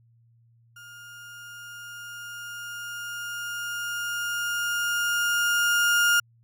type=tone with level ramp; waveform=35% pulse; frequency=1416 Hz; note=F6; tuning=23 cents sharp; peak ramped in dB=-42 to -16 dBFS; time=0.76-6.2 s; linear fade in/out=5 ms; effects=added 116 Hz sine -57 dBFS peak until 6.43 s